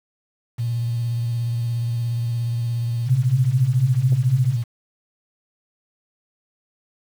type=tone with vibrato; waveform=sine; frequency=118.1 Hz; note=A#2; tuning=23 cents sharp; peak=-20 dBFS; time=0.58-4.64 s; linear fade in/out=20 ms; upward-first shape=sine; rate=17 Hz; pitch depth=32 cents each way
type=tone with tremolo; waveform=sine; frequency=132.1 Hz; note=C3; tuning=17 cents sharp; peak=-15 dBFS; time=3.06-4.57 s; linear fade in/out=50 ms; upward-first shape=sine; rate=4.1 Hz; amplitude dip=35%
type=clicks; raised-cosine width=2 ms; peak=-23 dBFS; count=2; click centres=4.123 / 4.131 s
effects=7-bit